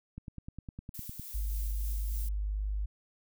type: click train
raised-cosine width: 5 ms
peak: -29 dBFS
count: 11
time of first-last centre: 0.18-1.196 s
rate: 9.84 Hz
type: noise with tremolo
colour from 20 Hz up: violet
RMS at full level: -44 dBFS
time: 0.94-2.29 s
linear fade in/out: 5 ms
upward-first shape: sine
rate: 3.4 Hz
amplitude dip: 30%
type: tone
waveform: sine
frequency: 51 Hz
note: G#1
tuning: 31 cents flat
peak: -30 dBFS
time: 1.34-2.86 s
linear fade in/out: 10 ms
effects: none